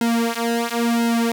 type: tone with flanger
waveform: sawtooth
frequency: 233.1 Hz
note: A#3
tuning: in tune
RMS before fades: -20 dBFS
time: 0.01-1.32 s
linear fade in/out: 2 ms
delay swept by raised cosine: 1.7 to 5.2 ms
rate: 0.97 Hz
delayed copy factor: -1
effects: none

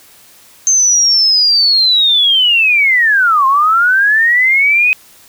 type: linear two-way sweep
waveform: sine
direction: down then up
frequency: 6330 to 1046.5 to 2531 Hz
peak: -7 dBFS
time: 0.67-4.93 s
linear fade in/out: 0 ms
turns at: 3.46 s
effects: white hiss -43 dBFS RMS until 5.28 s

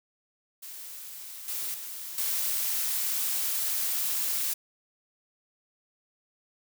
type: noise with level steps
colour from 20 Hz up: blue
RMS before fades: -42 / -33 / -39 / -29 dBFS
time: 0.62-4.54 s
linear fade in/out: 10 ms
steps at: 1.48 / 1.74 / 2.18 s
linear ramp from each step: 2 ms
effects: none

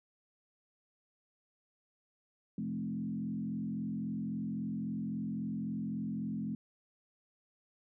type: tone with frequency modulation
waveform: sine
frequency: 212.2 Hz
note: G#3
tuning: 38 cents sharp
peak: -34 dBFS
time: 2.58-6.55 s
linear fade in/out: 2 ms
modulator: 43.7 Hz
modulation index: 1.2
effects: none

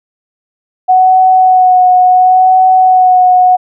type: tone with vibrato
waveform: sine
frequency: 740 Hz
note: F#5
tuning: in tune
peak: -3 dBFS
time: 0.88-3.57 s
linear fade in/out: 20 ms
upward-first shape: sine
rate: 0.71 Hz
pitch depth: 20 cents each way
effects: none

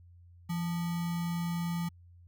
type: tone with sample-and-hold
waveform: sine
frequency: 170 Hz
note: F3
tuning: 46 cents flat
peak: -30 dBFS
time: 0.49-1.89 s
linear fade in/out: 10 ms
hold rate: 1050 Hz
effects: added 87 Hz sine -53 dBFS peak until 2.27 s

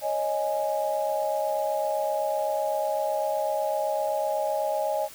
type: chord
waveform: sine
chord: C# suspended second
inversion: none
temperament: equal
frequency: 554.4 / 622.3 / 830.6 Hz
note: C#5 / D#5 / G#5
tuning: 0 / 0 / 0 cents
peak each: -30 / -27 / -29 dBFS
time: 0.01-5.09 s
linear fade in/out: 50 ms
effects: white hiss -46 dBFS RMS until 5.14 s

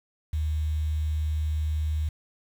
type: tone with quantisation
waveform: sine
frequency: 77 Hz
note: D#2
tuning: 17 cents flat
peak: -24 dBFS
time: 0.33-2.09 s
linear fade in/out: 5 ms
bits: 8
effects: none

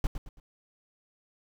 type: noise with echo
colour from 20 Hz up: brown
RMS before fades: -25 dBFS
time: 0.04-0.07 s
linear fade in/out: 2 ms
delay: 110 ms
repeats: 3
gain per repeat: -9 dB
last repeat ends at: 0.4 s
effects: none

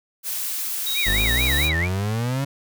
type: noise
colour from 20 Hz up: blue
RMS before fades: -27 dBFS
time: 0.23-1.7 s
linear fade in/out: 50 ms
type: tone with pitch glide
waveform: sine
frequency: 3800 to 3860 Hz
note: A#7 to B7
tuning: +33 to -40 cents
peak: -24 dBFS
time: 0.86-1.72 s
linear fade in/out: 10 ms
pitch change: +27 cents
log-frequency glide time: 1.31-1.56 s
type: tone with vibrato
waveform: sine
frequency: 2081 Hz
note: C7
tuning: 10 cents flat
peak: -22 dBFS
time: 0.94-1.89 s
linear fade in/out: 50 ms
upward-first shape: sine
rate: 4.5 Hz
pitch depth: 270 cents each way
type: exponential sweep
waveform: 35% pulse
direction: up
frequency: 47.86 to 141.2 Hz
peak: -20 dBFS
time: 1.06-2.45 s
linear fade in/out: 10 ms
effects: none

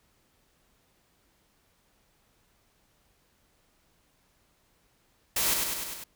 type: noise with echo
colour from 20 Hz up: white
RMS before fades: -27 dBFS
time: 5.36-5.54 s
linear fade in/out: 5 ms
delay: 100 ms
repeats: 5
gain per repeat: -3 dB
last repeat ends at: 6.04 s
effects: pink hiss -68 dBFS RMS until 6.15 s

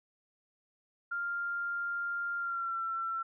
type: tone with pitch glide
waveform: sine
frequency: 1396.9 to 1347.8 Hz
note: F6 to E6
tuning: 0 to +38 cents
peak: -32 dBFS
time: 1.11-3.23 s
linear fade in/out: 10 ms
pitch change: -62 cents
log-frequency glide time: 2.37-2.79 s
effects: none

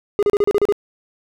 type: tone bursts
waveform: triangle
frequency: 410.2 Hz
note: G#4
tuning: 21 cents flat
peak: -10 dBFS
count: 8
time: 0.19-0.724 s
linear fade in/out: 0 ms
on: 37 ms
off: 34 ms
effects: none

